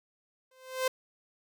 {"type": "tone with exponential growth", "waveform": "sawtooth", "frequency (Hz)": 518, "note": "C5", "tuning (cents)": -17, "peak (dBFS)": -20, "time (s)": [0.51, 0.88], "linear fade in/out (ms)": 5, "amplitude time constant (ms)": 79, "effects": []}